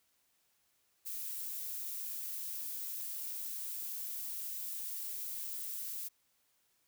violet noise, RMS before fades -41 dBFS, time 1.05-6.09 s, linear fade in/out 20 ms, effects white hiss -75 dBFS RMS until 6.87 s

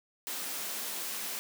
white high-pass noise, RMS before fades -37 dBFS, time 0.27-1.39 s, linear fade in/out 0 ms, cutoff 180 Hz, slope 24 dB/octave, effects none

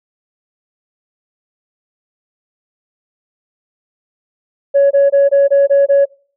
sine tone bursts, 559 Hz, C#5, 14 cents sharp, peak -5 dBFS, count 7, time 4.74-6.056 s, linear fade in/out 20 ms, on 170 ms, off 21 ms, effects noise-tail reverb RT60 0.5 s tail -25 dB re dry + tanh soft clip ceiling -4 dBFS

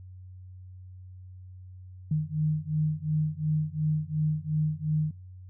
sine beating tone pair, 152.4 / 155.2 Hz, D#3 / D#3, -36 / -4 cents, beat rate 2.8 Hz, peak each -28 dBFS, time 2.11-5.11 s, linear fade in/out 5 ms, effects noise-tail reverb RT60 0.4 s tail -26 dB re dry + added 92 Hz sine -43 dBFS peak until 5.49 s

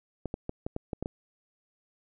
clicks, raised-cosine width 2 ms, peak -19 dBFS, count 8, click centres 0.257 / 0.341 / 0.494 / 0.665 / 0.764 / 0.932 / 1.026 / 1.059 s, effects none

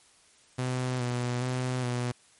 sawtooth tone with vibrato, 124.9 Hz, B2, 20 cents sharp, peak -24 dBFS, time 0.58-2.12 s, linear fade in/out 10 ms, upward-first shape square, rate 1.2 Hz, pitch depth 30 cents each way, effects white hiss -60 dBFS RMS until 2.39 s + MP3 48 kbps

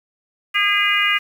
harmonic tone, 408 Hz, G#4, 31 cents flat, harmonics 3 / 4 / 5 / 6 / 7, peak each -23 / -24 / -19 / -21 / -21 dBFS, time 0.54-1.19 s, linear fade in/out 20 ms, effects 7-bit

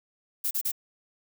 violet noise bursts, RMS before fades -28 dBFS, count 3, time 0.44-0.718 s, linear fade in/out 10 ms, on 70 ms, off 34 ms, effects none

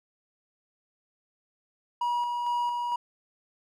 triangle tone with tremolo, 962 Hz, B5, 46 cents flat, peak -23 dBFS, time 2.01-2.96 s, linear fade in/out 5 ms, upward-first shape square, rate 2.2 Hz, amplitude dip 30%, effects none

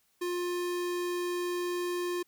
square tone, 353.6 Hz, F4, 22 cents sharp, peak -31 dBFS, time 0.21-2.23 s, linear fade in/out 10 ms, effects white hiss -71 dBFS RMS until 2.27 s

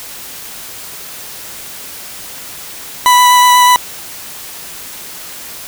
40% pulse tone with vibrato, 989 Hz, B5, 2 cents sharp, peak -4 dBFS, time 3.06-3.76 s, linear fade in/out 0 ms, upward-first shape sine, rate 8.2 Hz, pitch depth 10 cents each way, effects white hiss -29 dBFS RMS until 5.67 s

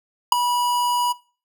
square tone with ADSR envelope, 974 Hz, B5, 24 cents flat, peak -6 dBFS, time 0.32-1.13 s, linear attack 4 ms, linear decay 6 ms, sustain -14 dB, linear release 16 ms, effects noise-tail reverb RT60 0.4 s tail -21 dB re dry

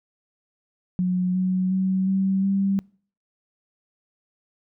sine tone with pitch steps, 181.9 / 185.29 / 188.75 / 192.27 / 195.86 Hz, F#3 / F#3 / F#3 / G3 / G3, -29 / +3 / +35 / -33 / -1 cents, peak -19 dBFS, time 0.99-2.79 s, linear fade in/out 0 ms, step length 360 ms, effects noise-tail reverb RT60 0.5 s tail -26 dB re dry

